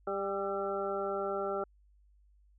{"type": "harmonic tone with a mistuned harmonic", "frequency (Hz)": 197.8, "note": "G3", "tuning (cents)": 16, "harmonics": [1, 2, 3, 4, 6, 7], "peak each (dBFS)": [-46, -35, -37, -40, -46, -39], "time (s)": [0.07, 1.64], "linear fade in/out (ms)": 5, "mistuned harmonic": 7, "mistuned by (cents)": -47, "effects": ["added 50 Hz sine -61 dBFS peak until 2.58 s"]}